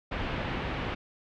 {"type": "low-pass noise", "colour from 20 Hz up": "pink", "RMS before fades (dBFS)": -33, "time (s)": [0.11, 0.95], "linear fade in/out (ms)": 10, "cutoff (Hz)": 3100, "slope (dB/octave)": 24, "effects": []}